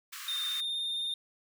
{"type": "high-pass noise", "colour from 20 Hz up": "pink", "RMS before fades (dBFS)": -43, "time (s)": [0.12, 0.61], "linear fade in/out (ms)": 10, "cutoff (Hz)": 1100, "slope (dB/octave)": 96}
{"type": "tone with vibrato", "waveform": "triangle", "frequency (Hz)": 3640, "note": "A#7", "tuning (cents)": -42, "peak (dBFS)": -30, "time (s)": [0.28, 1.14], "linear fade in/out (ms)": 2, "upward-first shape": "square", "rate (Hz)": 19, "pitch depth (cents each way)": 15}
{"effects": []}